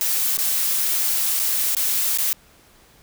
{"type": "noise with dropouts", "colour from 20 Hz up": "blue", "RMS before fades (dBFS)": -21, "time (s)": [0.01, 2.33], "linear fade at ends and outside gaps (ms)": 0, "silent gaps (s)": [[0.371, 0.387], [1.392, 1.398], [1.749, 1.767], [2.175, 2.185]], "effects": ["pink hiss -53 dBFS RMS until 3.02 s"]}